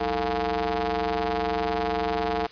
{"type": "ring-modulated tone", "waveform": "sawtooth", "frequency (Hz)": 130, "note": "C3", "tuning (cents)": -11, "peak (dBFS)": -17, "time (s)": [0, 2.47], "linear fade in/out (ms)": 10, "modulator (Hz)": 574, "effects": ["white hiss -47 dBFS RMS until 2.51 s", "resampled to 11025 Hz"]}